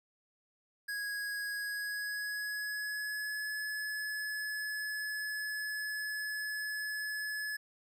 square tone with pitch glide, 1656 to 1709.5 Hz, G#6 to G#6, -5 to +50 cents, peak -36 dBFS, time 0.88-7.57 s, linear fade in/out 10 ms, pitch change +55 cents, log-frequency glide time 1.52-3.52 s, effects none

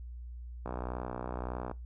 click train, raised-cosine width 1 ms, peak -23 dBFS, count 66, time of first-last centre 0.66-1.713 s, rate 61.7 Hz, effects noise-tail reverb RT60 0.2 s tail -21 dB re dry + added 60 Hz sine -41 dBFS peak until 1.85 s

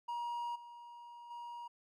triangle tone with level steps, 951 Hz, A#5, 34 cents sharp, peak -35 / -48 / -42 dBFS, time 0.08-1.68 s, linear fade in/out 10 ms, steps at 0.55 / 1.3 s, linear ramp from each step 10 ms, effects none

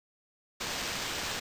blue noise with sample-and-hold, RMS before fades -35 dBFS, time 0.6-1.4 s, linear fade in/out 10 ms, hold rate 11025 Hz, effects resampled to 32000 Hz

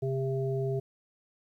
harmonic tone, 133.4 Hz, C3, 34 cents sharp, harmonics 1 / 3 / 5, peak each -30 / -31 / -40 dBFS, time 0.02-0.8 s, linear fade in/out 10 ms, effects 11-bit

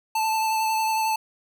square tone with vibrato, 880 Hz, A5, in tune, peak -22 dBFS, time 0.15-1.16 s, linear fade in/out 5 ms, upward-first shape sine, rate 11 Hz, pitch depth 16 cents each way, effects none

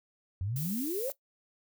sine exponential sweep, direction up, 87.31 to 571 Hz, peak -31 dBFS, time 0.41-1.1 s, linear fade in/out 0 ms
violet noise, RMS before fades -39 dBFS, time 0.56-1.12 s, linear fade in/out 2 ms
effects noise-tail reverb RT60 0.1 s tail -17 dB re dry

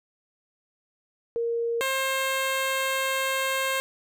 sine / 10% pulse tone pair in turn, 466.1 / 532.2 Hz, A#4 / C5, 0 / +29 cents, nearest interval major second, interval 229 cents, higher second, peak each -24 / -16 dBFS, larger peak second, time 1.36-1.81 / 1.81-3.8 s, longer second, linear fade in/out 0 ms, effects none

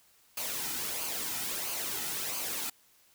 white noise with flanger, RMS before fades -35 dBFS, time 0.37-2.7 s, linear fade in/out 5 ms, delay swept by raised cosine 0.54 to 1.84 ms, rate 1.5 Hz, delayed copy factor -0.55, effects white hiss -64 dBFS RMS until 3.14 s

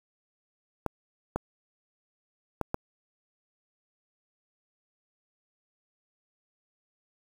clicks, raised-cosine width 1 ms, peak -14 dBFS, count 4, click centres 0.863 / 1.36 / 2.613 / 2.744 s, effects 7-bit

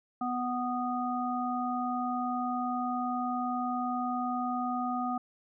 harmonic tone, 247.5 Hz, B3, 4 cents sharp, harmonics 1 / 3 / 5, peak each -33 / -33 / -35 dBFS, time 0.21-5.18 s, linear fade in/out 5 ms, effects none

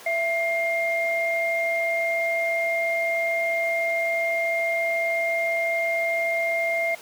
sine tone pair together, 667.9 / 2117 Hz, E5 / C7, +23 / +20 cents, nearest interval octave + minor sixth, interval 1997 cents, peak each -24 dBFS, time 0.06-6.95 s, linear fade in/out 5 ms, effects pink hiss -43 dBFS RMS until 7.01 s + high-pass 400 Hz 12 dB/octave

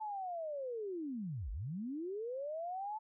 sine linear two-way sweep, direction down then up, 880 to 43.62 to 880 Hz, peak -38 dBFS, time 0-2.99 s, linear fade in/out 20 ms, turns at 1.51 s, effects none

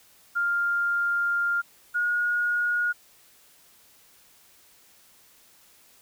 sine tone pair in turn, 1400 / 1440.2 Hz, F6 / F#6, +4 / -47 cents, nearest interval unison, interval 49 cents, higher second, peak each -22 dBFS, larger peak neither, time 0.35-1.62 / 1.94-2.93 s, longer first, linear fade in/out 20 ms, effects white hiss -57 dBFS RMS until 6.01 s

